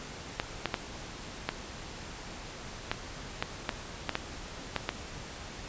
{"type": "clicks", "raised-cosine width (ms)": 0.3, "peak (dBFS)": -12, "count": 11, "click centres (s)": [0.399, 0.657, 0.742, 1.49, 2.915, 3.425, 3.692, 4.093, 4.154, 4.763, 4.891], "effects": ["pink hiss -43 dBFS RMS until 5.68 s", "resampled to 16000 Hz"]}